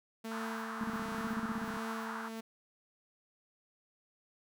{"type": "tone with tremolo", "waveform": "sawtooth", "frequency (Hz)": 224.3, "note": "A3", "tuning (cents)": 34, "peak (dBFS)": -34, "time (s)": [0.24, 2.41], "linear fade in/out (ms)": 10, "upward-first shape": "sine", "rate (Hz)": 1.4, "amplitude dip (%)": 40}
{"type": "band-pass noise", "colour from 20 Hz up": "white", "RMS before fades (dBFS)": -43, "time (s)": [0.31, 2.29], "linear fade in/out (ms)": 10, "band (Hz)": [850, 1600], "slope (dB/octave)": 48}
{"type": "tone bursts", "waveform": "sine", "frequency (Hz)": 220, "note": "A3", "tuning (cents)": 0, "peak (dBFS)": -34, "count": 16, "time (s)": [0.81, 1.767], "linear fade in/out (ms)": 0, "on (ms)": 27, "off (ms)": 35}
{"effects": []}